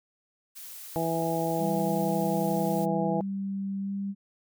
blue noise, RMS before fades -43 dBFS, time 0.55-2.86 s, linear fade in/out 20 ms
harmonic tone, 164.81 Hz, E3, in tune, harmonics 1 / 2 / 3 / 4 / 5, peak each -32 / -32 / -32 / -32 / -32 dBFS, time 0.96-3.21 s, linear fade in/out 0 ms
sine tone with pitch glide, 196 to 198.05 Hz, G3 to G3, 0 to +18 cents, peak -29 dBFS, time 1.58-4.15 s, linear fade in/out 50 ms, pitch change +18 cents, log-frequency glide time 3.8-3.92 s
effects none

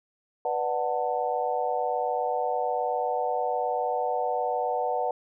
sine chord, B minor seventh, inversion none, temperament just, 493.9 / 592.7 / 740.8 / 889 Hz, B4 / D5 / F#5 / A5, 0 / +16 / +2 / +18 cents, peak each -30 / -32 / -28 / -32 dBFS, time 0.45-5.11 s, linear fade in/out 2 ms, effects none

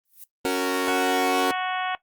violet noise with exponential growth, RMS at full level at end -37 dBFS, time 0.05-0.24 s, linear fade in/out 5 ms, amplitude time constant 41 ms
sawtooth chord, F# major, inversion second, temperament equal with one note detuned, 277.2 / 370 / 462.1 Hz, C#4 / F#4 / A#4, 0 / 0 / -15 cents, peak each -22 / -22 / -22 dBFS, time 0.45-1.51 s, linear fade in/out 0 ms
harmonic tone, 369.6 Hz, F#4, 2 cents flat, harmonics 2 / 3 / 4 / 5 / 6 / 7 / 8 / 9, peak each -27 / -31 / -33 / -35 / -37 / -38 / -39 / -40 dBFS, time 0.88-1.95 s, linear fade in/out 0 ms
effects noise-tail reverb RT60 0.1 s tail -17 dB re dry + Opus 32 kbps

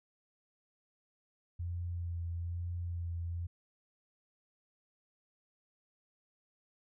sine tone with vibrato, 86.1 Hz, F2, 24 cents flat, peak -35 dBFS, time 1.59-3.47 s, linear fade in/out 10 ms, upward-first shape sine, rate 1.1 Hz, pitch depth 22 cents each way, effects none

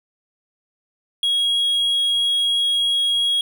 triangle tone, 3301 Hz, G#7, 11 cents flat, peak -15 dBFS, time 1.23-3.41 s, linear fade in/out 2 ms, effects none

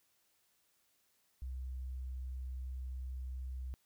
sine tone, 64.1 Hz, C2, 35 cents flat, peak -39 dBFS, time 1.42-3.74 s, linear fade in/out 0 ms, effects white hiss -75 dBFS RMS until 3.85 s

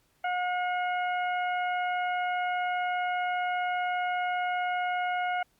harmonic tone, 721 Hz, F#5, 45 cents flat, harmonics 1 / 2 / 3 / 4, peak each -28 / -34 / -37 / -44 dBFS, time 0.24-5.43 s, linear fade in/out 5 ms, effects pink hiss -69 dBFS RMS until 5.59 s + Opus 48 kbps

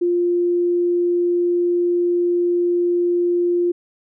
sine tone, 350 Hz, F4, 4 cents sharp, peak -15 dBFS, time 0.01-3.72 s, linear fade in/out 10 ms, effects none

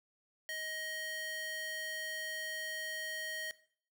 square tone with high-pass filter, 628 Hz, D#5, 16 cents sharp, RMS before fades -41 dBFS, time 0.49-3.51 s, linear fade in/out 0 ms, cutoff 1600 Hz, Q 1.6, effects noise-tail reverb RT60 0.5 s tail -17 dB re dry

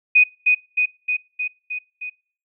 sine tone with echo, 2489 Hz, D#7, in tune, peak -9 dBFS, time 0.15-0.24 s, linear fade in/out 10 ms, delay 310 ms, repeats 6, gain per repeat -3 dB, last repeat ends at 2.1 s, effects noise-tail reverb RT60 0.5 s tail -26 dB re dry

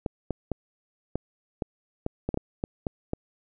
clicks, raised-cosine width 2 ms, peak -14 dBFS, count 12, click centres 0.062 / 0.307 / 0.517 / 1.156 / 1.622 / 2.064 / 2.29 / 2.343 / 2.374 / 2.639 / 2.868 / 3.134 s, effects none

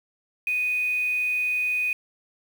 sine tone with quantisation, 2489 Hz, D#7, in tune, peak -22 dBFS, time 0.47-1.93 s, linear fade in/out 2 ms, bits 7, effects none

